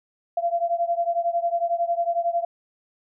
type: beating tone pair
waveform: sine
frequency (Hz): 681 / 692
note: F5 / F5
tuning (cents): -44 / -16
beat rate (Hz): 11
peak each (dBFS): -23 / -25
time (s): 0.37-2.45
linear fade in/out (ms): 5
effects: none